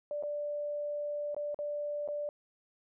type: tone with dropouts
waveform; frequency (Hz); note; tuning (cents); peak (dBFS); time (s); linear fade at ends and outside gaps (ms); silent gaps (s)
sine; 587.3; D5; 0; -33; 0.11-2.29; 1; 0.226-0.235 / 1.346-1.365 / 1.545-1.589 / 2.077-2.086
effects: none